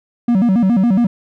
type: tone with vibrato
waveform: triangle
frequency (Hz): 212.4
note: G#3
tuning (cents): +39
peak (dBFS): -8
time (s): 0.28-1.07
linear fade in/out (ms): 5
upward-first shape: square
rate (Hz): 7.2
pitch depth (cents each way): 200
effects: none